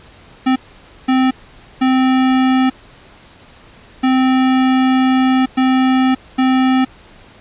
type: tone bursts at uneven times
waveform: square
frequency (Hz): 259.8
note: C4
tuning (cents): -12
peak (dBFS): -11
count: 6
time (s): 0.46-0.56 / 1.08-1.31 / 1.81-2.7 / 4.03-5.46 / 5.57-6.15 / 6.38-6.85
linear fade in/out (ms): 10
effects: pink hiss -43 dBFS RMS until 7.4 s + resampled to 8000 Hz